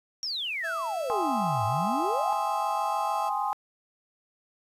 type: exponential two-way sweep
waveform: sine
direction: down then up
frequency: 5700 to 102.8 to 882 Hz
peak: -29 dBFS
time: 0.23-2.33 s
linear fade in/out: 0 ms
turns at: 1.65 s
type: tone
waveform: 35% pulse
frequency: 659.3 Hz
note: E5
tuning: in tune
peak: -33 dBFS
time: 0.63-3.3 s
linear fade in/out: 20 ms
type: chord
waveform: sine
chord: Ab major seventh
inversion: third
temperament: equal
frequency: 784 / 830.6 / 1046.5 / 1244.5 Hz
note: G5 / Ab5 / C6 / Eb6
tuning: 0 / 0 / 0 / 0 cents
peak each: -33 / -29 / -31 / -35 dBFS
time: 1.1-3.53 s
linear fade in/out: 0 ms
effects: resampled to 32000 Hz + 9-bit